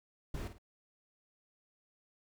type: noise with echo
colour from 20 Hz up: brown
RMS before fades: -39 dBFS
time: 0.34-0.48 s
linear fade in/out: 5 ms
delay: 52 ms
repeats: 2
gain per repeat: -9 dB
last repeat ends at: 0.584 s
effects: none